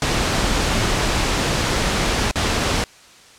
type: noise with dropouts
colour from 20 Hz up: pink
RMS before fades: -19 dBFS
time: 0.02-2.84 s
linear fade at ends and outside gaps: 1 ms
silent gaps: 2.312-2.357 s
effects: white hiss -46 dBFS RMS until 3.38 s + low-pass 7000 Hz 12 dB/octave